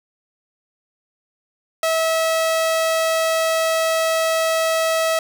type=tone; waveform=sawtooth; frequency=648 Hz; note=E5; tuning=30 cents flat; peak=-13 dBFS; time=1.83-5.19 s; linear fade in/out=2 ms; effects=none